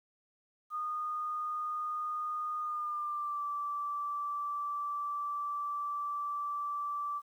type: tone with pitch glide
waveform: sine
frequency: 1228 to 1164.4 Hz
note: D#6 to D6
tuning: -23 to -15 cents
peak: -33 dBFS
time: 0.7-7.22 s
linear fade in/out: 50 ms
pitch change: -92 cents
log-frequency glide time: 2.6-3.43 s
effects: 11-bit